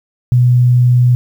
sine tone, 123.47 Hz, B2, in tune, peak -6 dBFS, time 0.32-1.15 s, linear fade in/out 0 ms, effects 7-bit

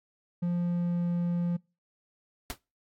triangle tone with pitch glide, 174.61 to 173.6 Hz, F3 to F3, 0 to -10 cents, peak -24 dBFS, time 0.42-1.57 s, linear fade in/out 10 ms, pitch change -10 cents, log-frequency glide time 0.53-1.07 s
pink noise with exponential decay, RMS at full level -31 dBFS, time 2.5-2.58 s, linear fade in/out 0 ms, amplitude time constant 17 ms
effects noise-tail reverb RT60 0.3 s tail -26 dB re dry + AAC 64 kbps

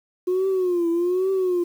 sine tone with vibrato, 359.3 Hz, F4, 49 cents sharp, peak -17 dBFS, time 0.27-1.64 s, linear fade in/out 10 ms, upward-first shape triangle, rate 1.2 Hz, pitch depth 130 cents each way, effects tanh soft clip ceiling -16 dBFS + 8-bit

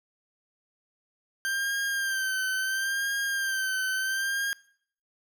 40% pulse tone with vibrato, 1573 Hz, G6, 6 cents sharp, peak -26 dBFS, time 1.45-4.53 s, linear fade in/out 0 ms, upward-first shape sine, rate 0.73 Hz, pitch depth 51 cents each way, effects noise-tail reverb RT60 0.6 s tail -23 dB re dry

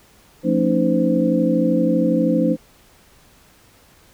sine tone cluster, 176.1 / 226.5 / 277.2 / 309.8 / 515 Hz, F3 / A#3 / C#4 / D#4 / C5, +15 / -50 / 0 / -7 / -28 cents, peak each -21 dBFS, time 0.43-2.57 s, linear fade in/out 50 ms, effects pink hiss -52 dBFS RMS until 4.13 s

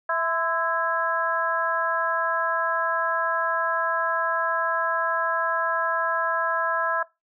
harmonic tone with a mistuned harmonic, 329.6 Hz, E4, in tune, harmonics 2 / 3 / 4 / 5, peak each -27 / -27 / -27 / -27 dBFS, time 0.09-7.03 s, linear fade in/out 5 ms, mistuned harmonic 3, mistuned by +56 cents, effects noise-tail reverb RT60 0.2 s tail -19 dB re dry

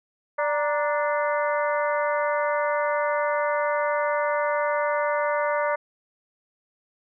harmonic tone with a mistuned harmonic, 293.7 Hz, D4, in tune, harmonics 2 / 3 / 4 / 5 / 6 / 7, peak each -24 / -28 / -30 / -32 / -34 / -35 dBFS, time 0.38-5.76 s, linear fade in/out 10 ms, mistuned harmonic 3, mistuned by +100 cents, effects none

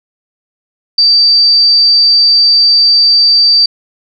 sine tone, 4648 Hz, D8, 19 cents flat, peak -4 dBFS, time 0.98-3.66 s, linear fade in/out 5 ms, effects none

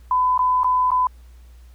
sine tone with dropouts, 1006 Hz, B5, 32 cents sharp, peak -15 dBFS, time 0.11-1.07 s, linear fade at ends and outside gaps 2 ms, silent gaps 0.378-0.391 / 0.634-0.644 / 0.906-0.916 s, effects added 60 Hz sine -42 dBFS peak until 1.74 s + pink hiss -59 dBFS RMS until 1.74 s

